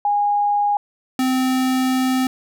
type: tone pair in turn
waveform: sine / square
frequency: 821 / 258.6 Hz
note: G#5 / C4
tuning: -20 / -20 cents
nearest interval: octave + minor sixth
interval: 2000 cents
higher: first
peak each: -15 / -17 dBFS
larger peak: first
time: 0.05-0.77 / 1.19-2.27 s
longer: second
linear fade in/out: 2 ms
effects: none